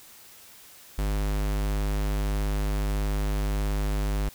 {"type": "tone", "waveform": "square", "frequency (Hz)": 50.8, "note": "G#1", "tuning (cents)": -38, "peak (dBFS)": -25, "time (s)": [0.98, 4.29], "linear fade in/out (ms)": 5, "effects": ["white hiss -50 dBFS RMS until 4.34 s"]}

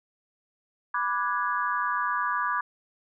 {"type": "chord", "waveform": "sine", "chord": "G# half-diminished seventh", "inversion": "first", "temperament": "equal with one note detuned", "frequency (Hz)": [987.8, 1174.7, 1466.4, 1661.2], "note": ["B5", "D6", "F#6", "G#6"], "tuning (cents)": [0, 0, -16, 0], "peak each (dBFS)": [-30, -28, -34, -31], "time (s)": [0.94, 2.61], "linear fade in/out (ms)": 5, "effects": []}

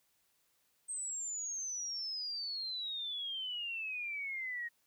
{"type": "exponential sweep", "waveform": "sine", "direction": "down", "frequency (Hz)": [8390, 1864.7], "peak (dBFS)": -37, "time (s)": [0.88, 4.69], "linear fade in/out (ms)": 20, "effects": ["white hiss -75 dBFS RMS until 4.86 s"]}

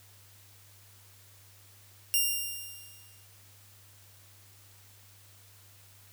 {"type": "tone with exponential decay", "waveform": "5% pulse", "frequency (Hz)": 2794, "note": "F7", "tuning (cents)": 0, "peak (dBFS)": -13, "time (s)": [2.14, 3.25], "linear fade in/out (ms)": 0, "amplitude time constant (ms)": 240, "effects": ["added 99 Hz sine -58 dBFS peak until 6.12 s", "white hiss -58 dBFS RMS until 6.12 s"]}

